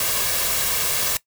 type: noise with comb filter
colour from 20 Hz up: white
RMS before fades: -22 dBFS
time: 0-1.17 s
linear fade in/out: 2 ms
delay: 1.8 ms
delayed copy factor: +0.5
effects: noise-tail reverb RT60 0.1 s tail -19 dB re dry